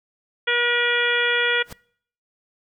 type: harmonic tone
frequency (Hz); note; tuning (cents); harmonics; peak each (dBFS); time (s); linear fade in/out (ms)
480; B4; -49; 1 / 2 / 3 / 4 / 5 / 6 / 7; -26 / -33 / -23 / -23 / -26 / -30 / -26; 0.47-1.63; 10
type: noise with exponential growth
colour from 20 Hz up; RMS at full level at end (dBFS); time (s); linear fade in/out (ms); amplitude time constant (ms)
pink; -33; 1.63-1.73; 5; 21
effects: noise-tail reverb RT60 0.6 s tail -25 dB re dry